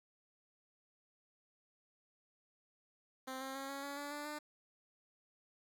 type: tone with pitch steps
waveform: 10% pulse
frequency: 261.6 / 266.6 / 271.8 / 277 / 282.3 / 287.8 / 293.3 / 298.9 Hz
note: C4 / C4 / C#4 / C#4 / C#4 / D4 / D4 / D4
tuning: 0 / +33 / -34 / -1 / +32 / -35 / -2 / +31 cents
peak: -34 dBFS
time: 3.27-4.39 s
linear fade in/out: 10 ms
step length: 140 ms
effects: 11-bit